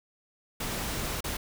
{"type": "noise with dropouts", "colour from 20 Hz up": "pink", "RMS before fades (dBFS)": -33, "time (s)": [0.6, 1.37], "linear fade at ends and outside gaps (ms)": 5, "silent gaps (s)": [1.207, 1.241], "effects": []}